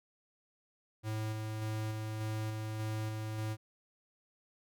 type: tone with tremolo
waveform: square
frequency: 108.8 Hz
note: A2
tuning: 19 cents flat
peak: -35 dBFS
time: 1.03-3.57 s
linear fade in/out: 50 ms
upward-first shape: square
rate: 1.7 Hz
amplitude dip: 25%
effects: none